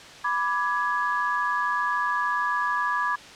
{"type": "chord", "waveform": "sine", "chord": "G# diminished", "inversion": "first", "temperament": "equal with one note detuned", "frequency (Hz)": [987.8, 1174.7, 1672.8], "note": ["B5", "D6", "G#6"], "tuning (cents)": [0, 0, 12], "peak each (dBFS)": -27, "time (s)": [0.24, 3.16], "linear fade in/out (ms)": 10, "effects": ["white hiss -44 dBFS RMS until 3.35 s", "low-pass 5000 Hz 12 dB/octave"]}